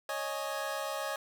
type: chord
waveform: 25% pulse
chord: C# suspended second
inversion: none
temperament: equal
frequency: 554.4 / 622.3 / 830.6 Hz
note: C#5 / D#5 / G#5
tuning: 0 / 0 / 0 cents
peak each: -34 / -34 / -36 dBFS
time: 0.09-1.16 s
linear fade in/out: 2 ms
effects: none